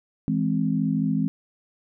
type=chord; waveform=sine; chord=E augmented; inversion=none; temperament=equal with one note detuned; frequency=163.11 / 207.7 / 261.6 Hz; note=E3 / G#3 / B#3; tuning=-18 / 0 / 0 cents; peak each=-25 dBFS; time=0.28-1.28 s; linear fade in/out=0 ms; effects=none